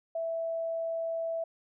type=tone; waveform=sine; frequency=659.3 Hz; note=E5; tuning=in tune; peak=-30 dBFS; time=0.15-1.44 s; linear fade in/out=5 ms; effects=none